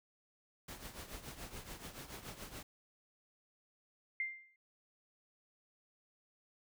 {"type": "noise with tremolo", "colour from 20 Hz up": "pink", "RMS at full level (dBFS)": -46, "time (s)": [0.68, 2.63], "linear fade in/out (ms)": 5, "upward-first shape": "triangle", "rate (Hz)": 7, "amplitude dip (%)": 75}
{"type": "tone with exponential decay", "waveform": "sine", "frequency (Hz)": 2097, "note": "C7", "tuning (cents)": 3, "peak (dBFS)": -32, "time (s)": [4.2, 4.56], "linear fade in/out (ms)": 2, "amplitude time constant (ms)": 77}
{"effects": []}